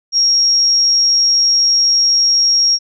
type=tone; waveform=sine; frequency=5588 Hz; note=F8; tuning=in tune; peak=-9 dBFS; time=0.12-2.79 s; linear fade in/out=50 ms; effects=none